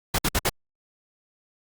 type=noise bursts; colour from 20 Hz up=pink; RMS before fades=-22 dBFS; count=4; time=0.14-0.494 s; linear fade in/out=5 ms; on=45 ms; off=58 ms; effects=Opus 48 kbps